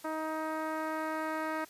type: tone with low-pass filter sweep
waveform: 10% pulse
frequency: 314.5 Hz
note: D#4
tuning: 19 cents sharp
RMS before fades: -35 dBFS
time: 0.04-1.65 s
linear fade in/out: 10 ms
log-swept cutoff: 1200 to 2000 Hz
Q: 0.86
effects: white hiss -56 dBFS RMS until 1.69 s + resampled to 32000 Hz